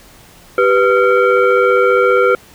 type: tone with frequency modulation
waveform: sine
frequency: 493.9 Hz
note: B4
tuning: in tune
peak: -8 dBFS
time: 0.58-2.35 s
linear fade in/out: 2 ms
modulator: 885 Hz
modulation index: 1.2
effects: pink hiss -43 dBFS RMS until 2.54 s